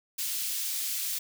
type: high-pass noise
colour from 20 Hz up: white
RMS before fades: -32 dBFS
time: 0.18-1.19 s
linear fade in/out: 10 ms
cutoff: 3000 Hz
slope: 12 dB/octave
effects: none